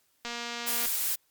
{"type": "click train", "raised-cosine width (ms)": 0.2, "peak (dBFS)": -19, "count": 145, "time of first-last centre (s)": [0.25, 0.858], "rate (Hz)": 237}
{"type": "noise", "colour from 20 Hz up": "blue", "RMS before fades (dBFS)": -29, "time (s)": [0.66, 1.16], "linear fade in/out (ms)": 20}
{"effects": ["white hiss -70 dBFS RMS until 1.3 s", "Opus 48 kbps"]}